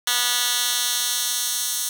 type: tone with high-pass filter sweep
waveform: 10% pulse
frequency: 244.1 Hz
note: B3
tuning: 20 cents flat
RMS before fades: -23 dBFS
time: 0.07-1.89 s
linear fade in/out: 2 ms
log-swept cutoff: 2600 to 6200 Hz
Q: 0.84
effects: none